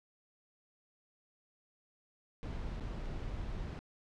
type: noise with dropouts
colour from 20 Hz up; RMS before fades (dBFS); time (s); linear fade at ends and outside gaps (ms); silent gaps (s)
brown; -40; 2.43-3.79; 0; 2.798-2.807 / 3.058-3.062
effects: low-pass 5000 Hz 12 dB/octave